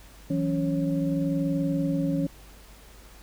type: tone cluster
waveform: sine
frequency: 165.4 / 186 / 279 / 549 Hz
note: E3 / F#3 / C#4 / C#5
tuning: +6 / +9 / +11 / -17 cents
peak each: -27 / -34 / -26 / -34 dBFS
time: 0.3-2.27 s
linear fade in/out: 5 ms
effects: added 50 Hz sine -49 dBFS peak until 3.22 s + pink hiss -52 dBFS RMS until 3.22 s